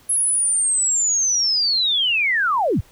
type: linear sweep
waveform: sine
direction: down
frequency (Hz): 10820 to 45.2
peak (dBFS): -16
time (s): 0.09-2.81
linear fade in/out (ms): 10
effects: pink hiss -52 dBFS RMS until 2.91 s